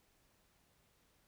silence, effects pink hiss -73 dBFS RMS until 1.27 s

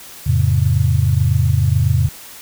sine chord, F augmented, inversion none, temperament just, 87.31 / 109.13 / 136.42 Hz, F2 / A2 / C#3, 0 / -14 / -27 cents, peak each -16 dBFS, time 0.26-2.09 s, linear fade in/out 10 ms, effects white hiss -37 dBFS RMS until 2.41 s

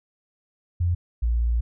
sine tone pair in turn, 87.31 / 58.27 Hz, F2 / A#1, 0 / 0 cents, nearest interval perfect fifth, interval 700 cents, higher first, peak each -19 dBFS, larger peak neither, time 0.8-0.95 / 1.22-1.61 s, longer second, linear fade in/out 10 ms, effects none

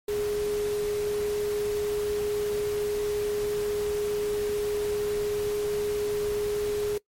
sine tone in noise, 415.3 Hz, G#4, in tune, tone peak -25 dBFS, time 0.08-6.98 s, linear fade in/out 5 ms, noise pink, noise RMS -39 dBFS, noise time 0.08-6.98 s, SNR +11 dB, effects noise-tail reverb RT60 0.1 s tail -21 dB re dry + MP3 64 kbps

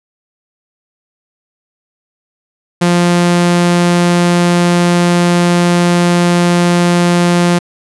sawtooth tone, 174.61 Hz, F3, in tune, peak -4 dBFS, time 2.81-7.59 s, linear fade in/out 10 ms, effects resampled to 24000 Hz

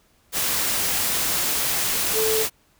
sine tone in noise, 440 Hz, A4, in tune, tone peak -21 dBFS, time 2.13-2.46 s, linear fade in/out 50 ms, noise white, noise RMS -23 dBFS, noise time 0.32-2.5 s, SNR -1 dB, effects pink hiss -61 dBFS RMS until 2.79 s

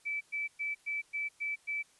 sine tone bursts, 2312 Hz, D7, 28 cents flat, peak -32 dBFS, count 7, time 0.05-1.83 s, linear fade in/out 20 ms, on 160 ms, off 110 ms, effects white hiss -65 dBFS RMS until 1.99 s + resampled to 24000 Hz

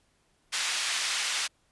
pink band-pass noise, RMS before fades -30 dBFS, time 0.52-1.48 s, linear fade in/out 20 ms, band 1900 to 7600 Hz, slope 12 dB/octave, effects pink hiss -69 dBFS RMS until 1.71 s + resampled to 24000 Hz

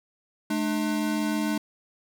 square tone pair together, 214 / 300.6 Hz, A3 / D4, -48 / +40 cents, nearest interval tritone, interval 588 cents, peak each -28 / -28 dBFS, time 0.5-1.58 s, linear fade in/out 5 ms, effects none

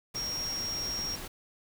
sine tone in noise, 5588 Hz, F8, in tune, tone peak -32 dBFS, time 0.15-1.16 s, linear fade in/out 10 ms, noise pink, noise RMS -41 dBFS, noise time 0.14-1.28 s, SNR +6 dB, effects none

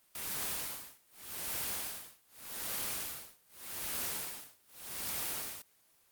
white noise with tremolo, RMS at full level -36 dBFS, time 0.15-5.62 s, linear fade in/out 2 ms, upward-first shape sine, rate 0.84 Hz, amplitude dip 100%, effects white hiss -68 dBFS RMS until 6.11 s + Opus 24 kbps

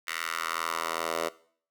10% pulse tone with high-pass filter sweep, 82.41 Hz, E2, in tune, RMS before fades -32 dBFS, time 0.07-1.29 s, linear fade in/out 10 ms, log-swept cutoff 1800 to 600 Hz, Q 2, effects noise-tail reverb RT60 0.5 s tail -19 dB re dry

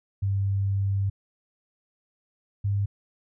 sine tone pair in turn, 98.5 / 100.4 Hz, G2 / G2, +9 / +42 cents, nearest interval unison, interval 33 cents, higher second, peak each -22 / -22 dBFS, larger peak neither, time 0.22-1.1 / 2.64-2.86 s, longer first, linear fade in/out 10 ms, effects none

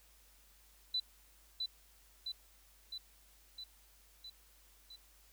sine tone with echo, 3992 Hz, B7, 18 cents sharp, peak -32 dBFS, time 0.94-1 s, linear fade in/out 5 ms, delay 660 ms, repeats 6, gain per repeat -3 dB, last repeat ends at 4.96 s, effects added 50 Hz sine -66 dBFS peak until 5.32 s + white hiss -66 dBFS RMS until 5.32 s

